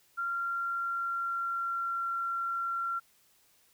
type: tone with pitch glide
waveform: sine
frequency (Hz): 1382 to 1368.5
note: F6 to F6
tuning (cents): -19 to -36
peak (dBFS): -30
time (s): 0.17-3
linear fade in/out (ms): 20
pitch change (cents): -17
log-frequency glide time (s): 0.28-2.03
effects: white hiss -66 dBFS RMS until 3.73 s